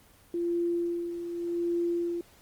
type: tone with tremolo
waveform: sine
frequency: 343.9 Hz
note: F4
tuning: 27 cents flat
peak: -25 dBFS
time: 0.34-2.21 s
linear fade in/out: 2 ms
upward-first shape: sine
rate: 0.85 Hz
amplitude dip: 60%
effects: pink hiss -58 dBFS RMS until 2.41 s + Opus 24 kbps